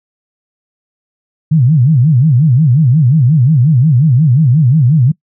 sine tone with vibrato, 139.1 Hz, C#3, 6 cents sharp, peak -5 dBFS, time 1.51-5.12 s, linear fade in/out 10 ms, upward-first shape sine, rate 5.6 Hz, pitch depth 280 cents each way, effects noise-tail reverb RT60 0.1 s tail -24 dB re dry

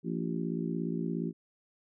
harmonic tone with a mistuned harmonic, 57.1 Hz, A#1, 35 cents flat, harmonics 3 / 4 / 5 / 6 / 7, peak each -34 / -36 / -38 / -40 / -41 dBFS, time 0.03-1.33 s, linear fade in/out 50 ms, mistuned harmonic 7, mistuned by -55 cents, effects none

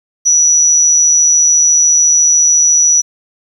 sine tone with amplitude modulation, 5880 Hz, F#8, 12 cents flat, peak -4 dBFS, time 0.25-3.02 s, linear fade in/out 20 ms, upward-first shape sine, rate 154 Hz, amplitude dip 45%, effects 7-bit

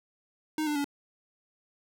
square tone with pitch steps, 310 / 297.4 / 285.3 Hz, D#4 / D4 / C#4, -6 / +22 / +50 cents, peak -28 dBFS, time 0.58-0.844 s, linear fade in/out 2 ms, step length 88 ms, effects none

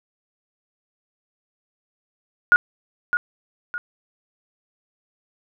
sine tone with echo, 1438 Hz, F#6, 50 cents flat, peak -9 dBFS, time 2.52-2.56 s, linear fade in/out 0 ms, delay 610 ms, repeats 2, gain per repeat -8 dB, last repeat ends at 3.78 s, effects none

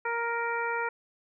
harmonic tone, 467.2 Hz, A#4, 4 cents sharp, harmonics 1 / 2 / 3 / 4 / 5, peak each -34 / -32 / -33 / -37 / -38 dBFS, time 0.05-0.89 s, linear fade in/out 5 ms, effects none

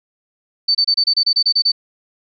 sine tone bursts, 4548 Hz, C#8, 44 cents sharp, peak -11 dBFS, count 11, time 0.68-1.719 s, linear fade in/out 10 ms, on 69 ms, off 28 ms, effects none

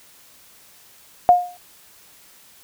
sine tone with exponential decay, 713 Hz, F5, 36 cents sharp, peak -5 dBFS, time 1.29-1.57 s, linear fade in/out 0 ms, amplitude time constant 60 ms, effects white hiss -50 dBFS RMS until 2.63 s

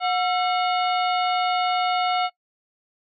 harmonic tone with a mistuned harmonic, 727 Hz, F#5, 31 cents flat, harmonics 1 / 2 / 3 / 4 / 5 / 6, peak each -21 / -27 / -31 / -33 / -35 / -37 dBFS, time 0-2.3 s, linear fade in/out 50 ms, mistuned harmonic 2, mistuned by -130 cents, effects noise-tail reverb RT60 0.1 s tail -20 dB re dry

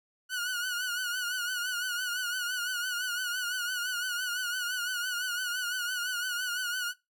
sawtooth tone with vibrato, 1463 Hz, F#6, 20 cents flat, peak -27 dBFS, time 0.29-6.94 s, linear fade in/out 50 ms, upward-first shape triangle, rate 5.9 Hz, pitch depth 78 cents each way, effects noise-tail reverb RT60 0.2 s tail -19 dB re dry

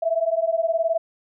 sine beating tone pair, 650 / 669 Hz, E5 / E5, -24 / +25 cents, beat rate 19 Hz, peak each -22 / -22 dBFS, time 0.02-0.98 s, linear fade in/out 10 ms, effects none

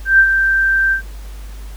sine tone with ADSR envelope, 1568 Hz, G6, in tune, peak -4 dBFS, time 0.05-1.02 s, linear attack 140 ms, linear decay 67 ms, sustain -7 dB, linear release 100 ms, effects added 50 Hz sine -28 dBFS peak until 1.76 s + pink hiss -43 dBFS RMS until 1.76 s

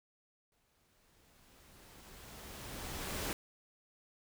pink noise with exponential growth, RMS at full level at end -37 dBFS, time 0.52-3.33 s, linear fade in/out 1 ms, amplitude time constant 610 ms, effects none

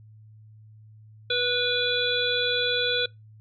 harmonic tone with a mistuned harmonic, 490.1 Hz, B4, 13 cents flat, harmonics 1 / 3 / 5 / 7 / 8, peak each -28 / -29 / -32 / -27 / -29 dBFS, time 1.3-3.06 s, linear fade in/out 5 ms, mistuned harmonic 8, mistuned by +16 cents, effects noise-tail reverb RT60 0.2 s tail -23 dB re dry + added 108 Hz sine -47 dBFS peak until 3.4 s

